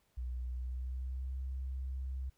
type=tone with pitch glide; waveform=sine; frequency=61.74 to 65.41 Hz; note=B1 to C2; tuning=0 to 0 cents; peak=-36 dBFS; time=0.17-2.3 s; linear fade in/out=10 ms; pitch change=+100 cents; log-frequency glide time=0.44-1.35 s; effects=pink hiss -75 dBFS RMS until 2.37 s